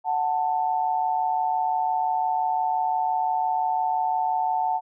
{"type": "tone pair together", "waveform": "sine", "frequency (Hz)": [740, 885.8], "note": ["F#5", "A5"], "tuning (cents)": [0, 11], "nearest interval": "minor third", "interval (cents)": 311, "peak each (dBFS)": -24, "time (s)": [0.04, 4.81], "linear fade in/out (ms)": 50, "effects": []}